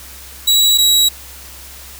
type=tone pair in turn; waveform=sawtooth; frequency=3896 / 3874 Hz; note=B7 / B7; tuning=-24 / -34 cents; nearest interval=unison; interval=10 cents; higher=first; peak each=-6 dBFS; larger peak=neither; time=0.47-0.78 / 0.78-1.09 s; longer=neither; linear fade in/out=10 ms; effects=added 66 Hz sine -39 dBFS peak until 1.99 s + white hiss -36 dBFS RMS until 1.99 s